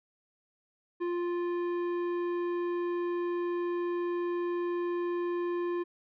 sine tone with tanh clipping, 349.2 Hz, F4, in tune, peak -31 dBFS, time 1-5.84 s, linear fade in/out 20 ms, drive 12 dB, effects none

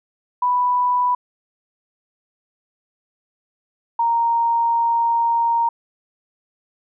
sine tone pair in turn, 987.8 / 930.4 Hz, B5 / A#5, 0 / -4 cents, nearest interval minor second, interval 104 cents, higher first, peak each -15 dBFS, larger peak neither, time 0.42-1.15 / 3.99-5.69 s, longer second, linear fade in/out 5 ms, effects none

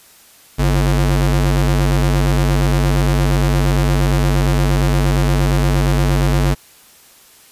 45% pulse ring-modulated tone, 97 Hz, G2, 18 cents flat, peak -9 dBFS, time 0.58-6.55 s, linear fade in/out 20 ms, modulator 44.2 Hz, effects white hiss -46 dBFS RMS until 7.51 s + resampled to 32000 Hz

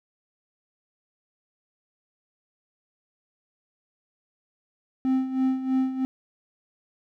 triangle tone with tremolo, 261.6 Hz, C4, in tune, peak -17 dBFS, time 5.05-6.05 s, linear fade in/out 0 ms, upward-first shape sine, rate 3.1 Hz, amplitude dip 70%, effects none

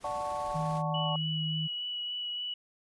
pink noise with tremolo, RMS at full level -47 dBFS, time 0-0.83 s, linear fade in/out 50 ms, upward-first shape sine, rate 20 Hz, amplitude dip 25%
sine chord, D major seventh, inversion none, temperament equal, 587.3 / 740 / 880 / 1108.7 Hz, D5 / F#5 / A5 / C#6, 0 / 0 / 0 / 0 cents, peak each -37 dBFS, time 0.04-1.16 s, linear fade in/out 2 ms
sine tone, 158 Hz, D#3, 27 cents sharp, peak -31 dBFS, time 0.54-1.68 s, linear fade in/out 20 ms
sine tone with vibrato, 2939 Hz, F#7, 12 cents flat, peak -33 dBFS, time 0.94-2.54 s, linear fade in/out 5 ms, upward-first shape sine, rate 3.5 Hz, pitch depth 12 cents each way
effects resampled to 24000 Hz

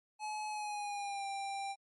square tone with pitch glide, 852 to 790.4 Hz, G#5 to G5, +44 to +14 cents, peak -38 dBFS, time 0.19-1.76 s, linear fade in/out 50 ms, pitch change -130 cents, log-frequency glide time 0.49-1.26 s, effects MP3 48 kbps

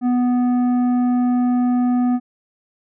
sine tone with tanh clipping, 246.9 Hz, B3, in tune, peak -16 dBFS, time 0.01-2.2 s, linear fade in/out 50 ms, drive 9 dB, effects none

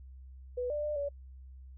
sine tone with pitch steps, 494.6 / 592 / 598 / 570 Hz, B4 / D5 / D5 / C#5, +3 / +14 / +31 / +48 cents, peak -31 dBFS, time 0.57-1.09 s, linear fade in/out 10 ms, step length 130 ms, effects noise-tail reverb RT60 0.1 s tail -26 dB re dry + added 65 Hz sine -47 dBFS peak until 1.77 s

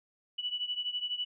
sine beating tone pair, 2953 / 2965 Hz, F#7 / F#7, -4 / +3 cents, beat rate 12 Hz, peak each -34 / -37 dBFS, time 0.38-1.25 s, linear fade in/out 10 ms, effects none

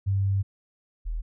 sine tone pair in turn, 98 / 40.33 Hz, G2 / E1, 0 / -37 cents, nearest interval octave + minor third, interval 1537 cents, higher first, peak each -21 / -27 dBFS, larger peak first, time 0.06-0.43 / 1.05-1.22 s, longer first, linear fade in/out 20 ms, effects none

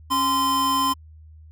square tone pair together, 273.6 / 1033 Hz, C#4 / C6, -23 / -22 cents, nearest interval octave + major seventh, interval 2301 cents, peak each -28 / -20 dBFS, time 0.1-0.94 s, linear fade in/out 20 ms, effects added 78 Hz sine -43 dBFS peak until 1.51 s

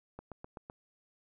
click train, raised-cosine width 1 ms, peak -30 dBFS, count 5, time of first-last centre 0.19-0.699 s, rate 7.86 Hz, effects none

